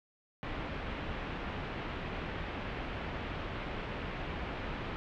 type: low-pass noise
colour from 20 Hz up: pink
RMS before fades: -39 dBFS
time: 0.43-4.96 s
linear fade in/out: 0 ms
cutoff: 3000 Hz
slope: 24 dB/octave
effects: none